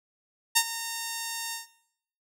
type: tone with ADSR envelope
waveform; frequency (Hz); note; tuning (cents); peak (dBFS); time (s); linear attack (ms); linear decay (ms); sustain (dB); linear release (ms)
5% pulse; 918; A#5; -27; -5; 0.55-1.67; 18; 62; -15; 140
effects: noise-tail reverb RT60 0.7 s tail -17 dB re dry